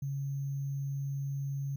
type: tone with sample-and-hold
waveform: sine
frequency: 138.59 Hz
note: C#3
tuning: in tune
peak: -32 dBFS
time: 0.02-1.76 s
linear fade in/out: 5 ms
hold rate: 6300 Hz
effects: none